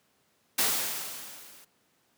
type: noise with level ramp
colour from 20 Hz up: white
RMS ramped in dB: -24 to -54 dBFS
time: 0.58-1.65 s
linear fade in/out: 10 ms
effects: pink hiss -69 dBFS RMS until 2.17 s + high-pass 150 Hz 12 dB/octave